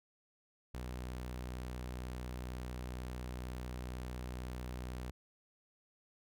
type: tone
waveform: sawtooth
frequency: 62.1 Hz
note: B1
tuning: 10 cents sharp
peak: -37 dBFS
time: 0.74-5.11 s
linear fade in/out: 5 ms
effects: none